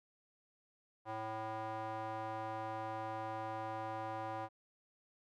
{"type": "tone with band-pass filter", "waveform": "square", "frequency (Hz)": 110, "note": "A2", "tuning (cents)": 0, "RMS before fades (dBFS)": -42, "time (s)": [1.05, 4.49], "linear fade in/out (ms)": 50, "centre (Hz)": 850, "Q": 2.4, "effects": []}